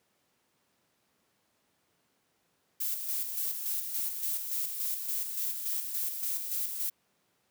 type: noise with tremolo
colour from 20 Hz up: violet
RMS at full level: -32 dBFS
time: 2.8-6.9 s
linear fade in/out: 10 ms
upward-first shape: square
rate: 3.5 Hz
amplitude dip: 45%
effects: pink hiss -73 dBFS RMS until 7.5 s + high-pass 150 Hz 12 dB/octave